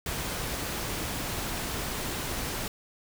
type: noise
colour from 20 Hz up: pink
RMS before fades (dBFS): -33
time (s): 0.06-2.68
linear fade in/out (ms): 2
effects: none